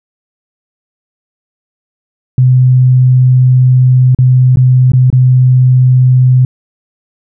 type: tone with dropouts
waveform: sine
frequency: 127.5 Hz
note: C3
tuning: 44 cents flat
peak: -3 dBFS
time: 2.38-6.45 s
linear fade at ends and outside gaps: 2 ms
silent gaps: 4.148-4.187 / 4.559-4.571 / 4.919-4.934 / 5.102-5.127 s
effects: none